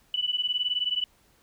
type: beating tone pair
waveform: sine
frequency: 2960 / 2979 Hz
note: F#7 / F#7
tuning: 0 / +11 cents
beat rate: 19 Hz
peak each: -28 dBFS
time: 0.14-1.04 s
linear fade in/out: 2 ms
effects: pink hiss -63 dBFS RMS until 1.42 s